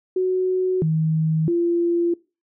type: tone with pitch steps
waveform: sine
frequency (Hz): 370.5 / 158.5 / 343.1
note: F#4 / D#3 / F4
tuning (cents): +2 / +32 / -31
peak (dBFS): -17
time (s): 0.16-2.14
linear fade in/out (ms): 5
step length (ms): 660
effects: noise-tail reverb RT60 0.3 s tail -22 dB re dry